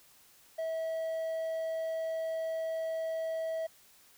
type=tone; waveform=triangle; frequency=648 Hz; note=E5; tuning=30 cents flat; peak=-30 dBFS; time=0.58-3.67 s; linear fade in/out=10 ms; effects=white hiss -61 dBFS RMS until 4.17 s